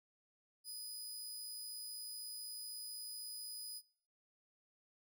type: tone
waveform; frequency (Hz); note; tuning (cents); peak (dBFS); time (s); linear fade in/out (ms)
20% pulse; 4978; D#8; 0; -39; 0.64-3.82; 50
effects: noise-tail reverb RT60 0.7 s tail -24 dB re dry